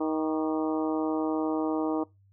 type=harmonic tone with a mistuned harmonic; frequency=157.2 Hz; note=D#3; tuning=18 cents sharp; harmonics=2 / 3 / 4 / 5 / 6 / 7 / 8; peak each=-27 / -33 / -36 / -37 / -38 / -42 / -43 dBFS; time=0-2.04 s; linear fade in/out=10 ms; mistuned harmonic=8; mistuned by=-64 cents; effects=noise-tail reverb RT60 0.2 s tail -22 dB re dry + added 98 Hz sine -58 dBFS peak until 2.32 s